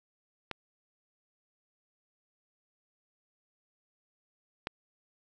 clicks, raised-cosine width 0.3 ms, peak -19 / -17 dBFS, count 2, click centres 0.513 / 4.671 s, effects none

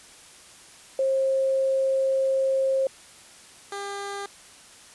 sine / 15% pulse tone pair in turn, 534 / 400.5 Hz, C5 / G4, +35 / +37 cents, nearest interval perfect fourth, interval 498 cents, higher first, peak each -20 / -25 dBFS, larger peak first, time 0.99-2.87 / 3.72-4.26 s, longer first, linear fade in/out 2 ms, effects white hiss -49 dBFS RMS until 4.94 s + resampled to 24000 Hz

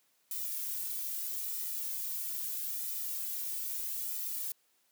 violet noise with flanger, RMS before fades -37 dBFS, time 0.31-4.52 s, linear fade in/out 2 ms, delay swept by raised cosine 1.8 to 2.43 ms, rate 0.77 Hz, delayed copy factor -1, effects white hiss -72 dBFS RMS until 4.91 s + high-pass 150 Hz 12 dB/octave

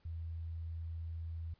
sine tone, 82.41 Hz, E2, in tune, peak -39 dBFS, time 0.05-1.54 s, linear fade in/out 5 ms, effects pink hiss -73 dBFS RMS until 1.59 s + resampled to 11025 Hz

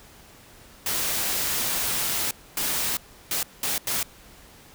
white noise bursts at uneven times, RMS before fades -26 dBFS, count 5, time 0.86-2.31 / 2.57-2.97 / 3.31-3.43 / 3.63-3.78 / 3.87-4.03 s, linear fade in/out 2 ms, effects pink hiss -50 dBFS RMS until 4.74 s

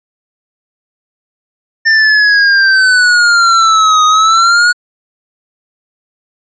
square exponential two-way sweep, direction down then up, 1800 to 1244.5 to 1460 Hz, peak -6 dBFS, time 1.85-4.73 s, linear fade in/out 20 ms, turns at 4.05 s, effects resampled to 16000 Hz

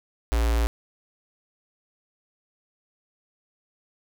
square tone with notch filter, 57.2 Hz, A#1, 32 cents flat, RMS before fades -22 dBFS, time 0.32-0.67 s, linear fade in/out 0 ms, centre 180 Hz, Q 1.3, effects none

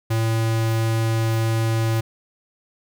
square tone, 112.7 Hz, A2, 42 cents sharp, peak -19 dBFS, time 0.1-2.01 s, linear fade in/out 10 ms, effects none

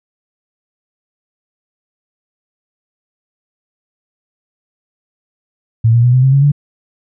sine tone with pitch steps, 113.5 / 118.12 / 122.92 / 127.92 / 133.12 / 138.53 / 144.16 Hz, A#2 / A#2 / B2 / C3 / C3 / C#3 / D3, -46 / +23 / -8 / -39 / +30 / -1 / -32 cents, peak -6 dBFS, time 5.84-6.519 s, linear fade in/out 10 ms, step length 97 ms, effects none

